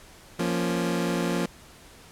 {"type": "chord", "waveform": "25% pulse", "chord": "Bb minor", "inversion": "second", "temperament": "equal", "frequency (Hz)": [174.61, 233.1, 277.2], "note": ["F3", "Bb3", "Db4"], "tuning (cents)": [0, 0, 0], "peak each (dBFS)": [-23, -26, -28], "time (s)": [0.39, 1.46], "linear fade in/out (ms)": 5, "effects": ["pink hiss -50 dBFS RMS until 2.11 s", "low-pass 12000 Hz 12 dB/octave"]}